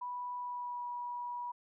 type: tone with pitch glide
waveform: sine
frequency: 984 to 970.5 Hz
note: B5 to B5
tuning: -7 to -31 cents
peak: -37 dBFS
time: 0.01-1.52 s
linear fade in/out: 10 ms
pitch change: -24 cents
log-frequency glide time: 0.36-0.88 s
effects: none